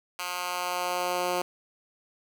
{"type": "tone with high-pass filter sweep", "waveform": "10% pulse", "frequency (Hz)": 178.9, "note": "F3", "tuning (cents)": 42, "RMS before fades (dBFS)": -30, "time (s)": [0.19, 1.42], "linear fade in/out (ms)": 2, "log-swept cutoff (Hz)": [1400, 360], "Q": 0.95, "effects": []}